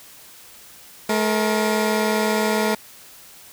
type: tone pair together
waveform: 15% pulse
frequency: 214.9 / 470 Hz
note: A3 / A#4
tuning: -41 / +14 cents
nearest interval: octave + major second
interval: 1355 cents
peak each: -13 / -18 dBFS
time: 1.09-2.75 s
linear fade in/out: 5 ms
effects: white hiss -45 dBFS RMS until 3.52 s